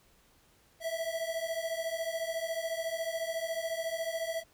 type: beating tone pair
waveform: square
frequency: 649 / 663 Hz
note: E5 / E5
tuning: -27 / +10 cents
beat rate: 14 Hz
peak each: -37 / -36 dBFS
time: 0.8-4.44 s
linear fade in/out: 50 ms
effects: pink hiss -65 dBFS RMS until 4.53 s